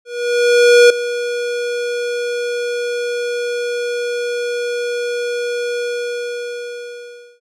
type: tone with ADSR envelope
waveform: square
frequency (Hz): 481.7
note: B4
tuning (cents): -43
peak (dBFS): -5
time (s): 0.05-7.4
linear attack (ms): 850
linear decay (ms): 4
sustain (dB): -14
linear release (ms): 1600
effects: low-pass 7000 Hz 12 dB/octave